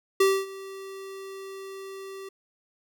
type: tone with ADSR envelope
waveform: square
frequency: 387.7 Hz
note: G4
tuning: 19 cents flat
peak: -17 dBFS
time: 0.2-2.29 s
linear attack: 6 ms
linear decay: 250 ms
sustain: -21 dB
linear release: 6 ms
effects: none